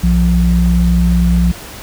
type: tone pair together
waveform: sine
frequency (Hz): 61.62 / 174.3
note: B1 / F3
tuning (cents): -3 / -3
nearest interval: octave + tritone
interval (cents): 1800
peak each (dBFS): -11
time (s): 0.03-1.52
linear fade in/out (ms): 10
effects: pink hiss -31 dBFS RMS until 1.82 s